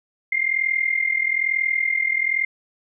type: tone with amplitude modulation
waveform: sine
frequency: 2109 Hz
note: C7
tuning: 13 cents sharp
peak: -15 dBFS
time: 0.32-2.45 s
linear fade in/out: 5 ms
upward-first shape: sine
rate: 41.1 Hz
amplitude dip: 80%
effects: none